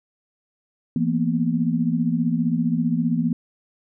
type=tone cluster; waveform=sine; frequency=167 / 230.6 / 245.8 Hz; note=E3 / A#3 / B3; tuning=+23 / -19 / -8 cents; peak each=-23 dBFS; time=0.96-3.33 s; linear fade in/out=2 ms; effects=none

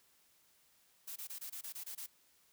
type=noise bursts; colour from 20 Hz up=blue; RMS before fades=-45 dBFS; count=9; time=1.07-2.065 s; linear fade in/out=10 ms; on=91 ms; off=22 ms; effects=white hiss -70 dBFS RMS until 2.52 s

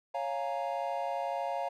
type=chord; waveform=triangle; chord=Bb minor seventh; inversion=first; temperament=equal; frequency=554.4 / 698.5 / 830.6 / 932.3 Hz; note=Db5 / F5 / Ab5 / Bb5; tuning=0 / 0 / 0 / 0 cents; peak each=-35 / -33 / -37 / -37 dBFS; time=0.14-1.69 s; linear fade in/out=10 ms; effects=none

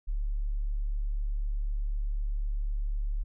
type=tone; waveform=sine; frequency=36.02 Hz; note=D1; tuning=33 cents flat; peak=-27 dBFS; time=0.07-3.24 s; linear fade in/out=20 ms; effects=none

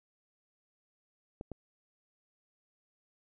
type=clicks; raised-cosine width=2 ms; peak=-27 dBFS; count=2; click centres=1.411 / 1.517 s; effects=none

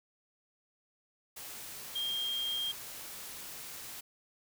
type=tone in noise; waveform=sine; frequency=3213 Hz; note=G7; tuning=42 cents sharp; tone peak=-32 dBFS; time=1.95-2.72 s; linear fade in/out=10 ms; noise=white; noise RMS=-45 dBFS; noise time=1.36-4.01 s; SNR=+10 dB; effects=none

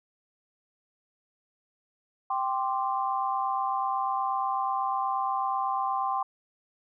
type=chord; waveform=sine; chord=G suspended fourth; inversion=none; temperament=equal; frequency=784 / 1046.5 / 1174.7 Hz; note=G5 / C6 / D6; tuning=0 / 0 / 0 cents; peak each=-29 / -29 / -34 dBFS; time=2.3-6.23 s; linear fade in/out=5 ms; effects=none

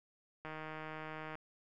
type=click train; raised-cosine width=0.5 ms; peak=-30 dBFS; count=142; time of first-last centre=0.45-1.354 s; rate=156 Hz; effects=none

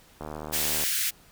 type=click train; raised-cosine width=1 ms; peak=-22 dBFS; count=49; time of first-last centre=0.21-0.837 s; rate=76.5 Hz
type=high-pass noise; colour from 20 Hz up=white; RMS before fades=-27 dBFS; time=0.52-1.11 s; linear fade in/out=20 ms; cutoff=1500 Hz; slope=48 dB/octave
effects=pink hiss -56 dBFS RMS until 1.31 s

